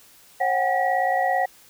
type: tone cluster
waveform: sine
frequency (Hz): 540 / 737 / 795 / 1921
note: C#5 / F#5 / G5 / B6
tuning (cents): -45 / -7 / +24 / -48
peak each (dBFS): -27 / -21 / -27 / -27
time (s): 0.4-1.46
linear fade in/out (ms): 10
effects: white hiss -52 dBFS RMS until 1.69 s